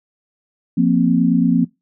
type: chord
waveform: sine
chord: F suspended fourth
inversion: none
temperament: just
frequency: 174.61 / 232.8 / 261.9 Hz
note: F3 / Bb3 / C4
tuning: 0 / -2 / +2 cents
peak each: -16 dBFS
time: 0.77-1.65 s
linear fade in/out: 10 ms
effects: noise-tail reverb RT60 0.2 s tail -21 dB re dry